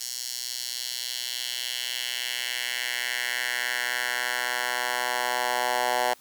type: tone with high-pass filter sweep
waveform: 10% pulse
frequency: 123.47 Hz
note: B2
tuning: in tune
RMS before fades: -29 dBFS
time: 0-6.14 s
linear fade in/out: 10 ms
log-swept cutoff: 5400 to 780 Hz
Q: 1.8
effects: white hiss -55 dBFS RMS until 6.2 s + high-pass 60 Hz 12 dB/octave